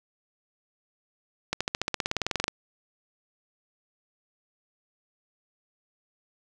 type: accelerating click train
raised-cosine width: 0.2 ms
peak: -9 dBFS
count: 18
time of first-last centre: 1.53-2.481 s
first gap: 76 ms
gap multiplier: 0.96
effects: none